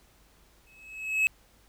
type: tone with exponential growth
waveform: triangle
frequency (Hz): 2578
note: E7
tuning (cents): -39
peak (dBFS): -17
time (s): 0.67-1.27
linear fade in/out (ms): 0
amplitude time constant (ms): 130
effects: added 50 Hz sine -62 dBFS peak until 1.68 s + pink hiss -62 dBFS RMS until 1.68 s